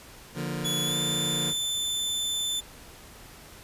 sawtooth chord, Bb major, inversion first, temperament just, 145.68 / 174.81 / 233.1 Hz, D3 / F3 / Bb3, -14 / +2 / 0 cents, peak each -29 / -30 / -33 dBFS, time 0.34-1.54 s, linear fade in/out 50 ms
sawtooth tone with pitch glide, 3410 to 3530 Hz, G#7 to A7, +45 to +5 cents, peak -24 dBFS, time 0.64-2.61 s, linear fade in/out 20 ms, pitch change +60 cents, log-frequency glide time 0.85-0.97 s
effects pink hiss -48 dBFS RMS until 3.63 s + resampled to 32000 Hz

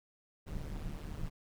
brown noise with amplitude modulation, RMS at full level -37 dBFS, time 0.46-1.3 s, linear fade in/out 20 ms, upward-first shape sine, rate 150 Hz, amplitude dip 80%, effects none

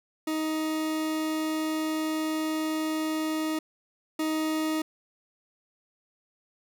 40% pulse tone pair in turn, 313.5 / 313.5 Hz, D#4 / D#4, +13 / +13 cents, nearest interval unison, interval 0 cents, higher neither, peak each -26 / -25 dBFS, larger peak second, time 0.27-3.59 / 4.19-4.82 s, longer first, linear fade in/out 5 ms, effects none

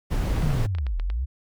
brown noise, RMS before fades -24 dBFS, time 0.1-0.67 s, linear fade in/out 20 ms
clicks, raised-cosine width 0.3 ms, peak -23 dBFS, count 8, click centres 0.365 / 0.423 / 0.505 / 0.75 / 0.785 / 0.867 / 0.998 / 1.101 s
sine linear two-way sweep, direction down then up, 160.5 to 36.51 to 69.9 Hz, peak -23 dBFS, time 0.41-1.26 s, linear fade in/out 20 ms, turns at 0.99 s
effects none

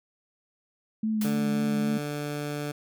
sine tone with vibrato, 216 Hz, A3, 32 cents flat, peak -24 dBFS, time 1.03-1.98 s, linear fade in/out 5 ms, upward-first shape sine, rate 3.7 Hz, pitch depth 26 cents each way
white noise with exponential decay, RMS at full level -34 dBFS, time 1.21-1.53 s, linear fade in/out 5 ms, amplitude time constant 68 ms
15% pulse tone, 146.83 Hz, D3, in tune, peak -24 dBFS, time 1.24-2.72 s, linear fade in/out 10 ms
effects none

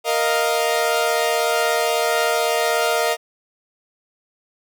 sawtooth chord, Bb suspended fourth, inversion none, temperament equal, 466.2 / 622.3 / 698.5 Hz, Bb4 / Eb5 / F5, 0 / 0 / 0 cents, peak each -18 dBFS, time 0.04-3.17 s, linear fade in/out 50 ms, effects none

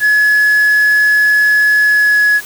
sine tone with pitch glide, 1699 to 1687.3 Hz, G#6 to G#6, +39 to +27 cents, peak -5 dBFS, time 0-2.41 s, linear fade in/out 50 ms, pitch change -12 cents, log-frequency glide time 1.84-2.27 s, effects tanh soft clip ceiling -6 dBFS + white hiss -31 dBFS RMS until 2.45 s

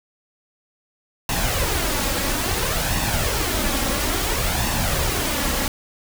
pink noise with flanger, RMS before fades -22 dBFS, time 1.29-5.68 s, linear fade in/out 2 ms, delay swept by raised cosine 1.1 to 3.7 ms, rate 0.59 Hz, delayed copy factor +0.5, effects none

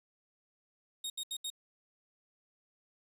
sawtooth tone bursts, 3729 Hz, A#7, in tune, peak -33 dBFS, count 4, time 1.04-1.502 s, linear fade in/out 5 ms, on 60 ms, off 74 ms, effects resampled to 32000 Hz + 10-bit

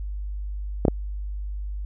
clicks, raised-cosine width 2 ms, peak -4 dBFS, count 2, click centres 0.852 / 0.882 s, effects added 50 Hz sine -28 dBFS peak until 1.85 s

